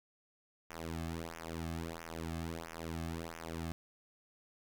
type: tone with flanger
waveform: sawtooth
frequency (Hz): 82.41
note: E2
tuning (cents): 0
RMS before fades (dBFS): -42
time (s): 0.7-3.72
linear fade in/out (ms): 0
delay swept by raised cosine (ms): 0.23 to 2.13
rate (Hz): 1.5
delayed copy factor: -1
effects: none